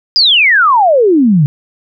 sine exponential sweep, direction down, 5060 to 136.5 Hz, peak -5 dBFS, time 0.16-1.46 s, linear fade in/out 0 ms, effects none

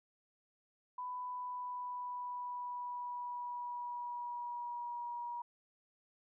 sine tone with pitch glide, 996 to 957.1 Hz, B5 to A#5, +14 to +45 cents, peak -39 dBFS, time 0.98-5.42 s, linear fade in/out 5 ms, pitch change -69 cents, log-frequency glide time 1.17-5.07 s, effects none

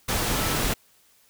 sine tone in noise, 1318.5 Hz, E6, in tune, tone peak -36 dBFS, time 0.35-0.57 s, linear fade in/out 10 ms, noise pink, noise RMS -25 dBFS, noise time 0.08-0.74 s, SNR -14 dB, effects white hiss -60 dBFS RMS until 1.29 s

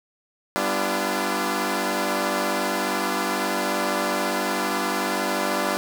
10% pulse chord, G dominant seventh, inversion none, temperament equal with one note detuned, 196 / 246.9 / 293.7 / 340.9 Hz, G3 / B3 / D4 / F4, 0 / 0 / 0 / -42 cents, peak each -20 / -21 / -20 / -19 dBFS, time 0.56-5.77 s, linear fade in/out 0 ms, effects none

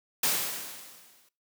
white noise with exponential decay, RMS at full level -24 dBFS, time 0.23-1.29 s, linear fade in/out 5 ms, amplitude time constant 230 ms, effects noise-tail reverb RT60 0.3 s tail -21 dB re dry + high-pass 150 Hz 12 dB/octave

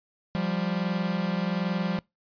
45% pulse tone pair together, 174.77 / 196 Hz, F3 / G3, +2 / 0 cents, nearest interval major second, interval 198 cents, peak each -28 / -29 dBFS, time 0.35-1.99 s, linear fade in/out 0 ms, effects noise-tail reverb RT60 0.2 s tail -24 dB re dry + resampled to 11025 Hz

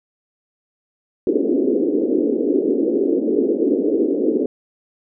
pink band-pass noise, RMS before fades -18 dBFS, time 1.27-4.46 s, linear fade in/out 2 ms, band 260 to 460 Hz, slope 48 dB/octave, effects none

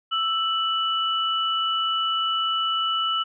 sine tone pair together, 1321.7 / 2960 Hz, E6 / F#7, +4 / 0 cents, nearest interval octave + major second, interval 1396 cents, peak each -24 dBFS, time 0.11-3.24 s, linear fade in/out 20 ms, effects none

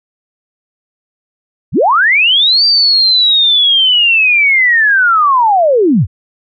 sine linear two-way sweep, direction up then down, 65.41 to 4707 to 65.41 Hz, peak -6 dBFS, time 1.72-6.07 s, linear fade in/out 50 ms, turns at 2.65 s, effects none

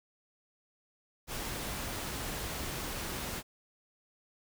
pink noise, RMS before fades -38 dBFS, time 1.27-3.43 s, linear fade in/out 50 ms, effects none

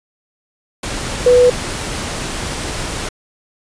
sine tone in noise, 493.9 Hz, B4, in tune, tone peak -6 dBFS, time 1.26-1.5 s, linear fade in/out 5 ms, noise pink, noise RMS -23 dBFS, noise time 0.83-3.09 s, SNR +14 dB, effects resampled to 22050 Hz

